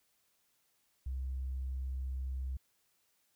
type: tone with tanh clipping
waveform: triangle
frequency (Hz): 65.41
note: C2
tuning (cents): 0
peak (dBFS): -35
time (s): 1.06-2.57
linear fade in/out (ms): 5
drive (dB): 5
effects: white hiss -75 dBFS RMS until 3.35 s